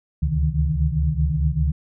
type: tone cluster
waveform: sine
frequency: 69.6 / 74.5 / 130.7 / 149.2 / 157.2 Hz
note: C#2 / D2 / C3 / D3 / D#3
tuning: +8 / +25 / -1 / +28 / +18 cents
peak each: -22 / -24 / -30 / -25 / -24 dBFS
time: 0.22-1.72 s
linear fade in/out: 10 ms
effects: none